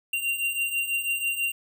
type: beating tone pair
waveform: square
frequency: 2767 / 2773.1 Hz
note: F7 / F7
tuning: -17 / -13 cents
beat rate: 6.1 Hz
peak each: -32 / -27 dBFS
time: 0.13-1.52 s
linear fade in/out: 5 ms
effects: none